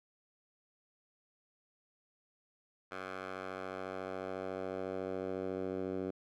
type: tone with band-pass filter sweep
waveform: 10% pulse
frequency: 94 Hz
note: F#2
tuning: 28 cents sharp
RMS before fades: -40 dBFS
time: 2.91-6.11 s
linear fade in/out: 10 ms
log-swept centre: 1300 to 350 Hz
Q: 1.2
effects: none